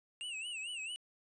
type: tone with vibrato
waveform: square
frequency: 2748 Hz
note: F7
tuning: 29 cents flat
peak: -40 dBFS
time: 0.21-0.96 s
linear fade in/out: 0 ms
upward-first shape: sine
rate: 4.5 Hz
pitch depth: 140 cents each way
effects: resampled to 22050 Hz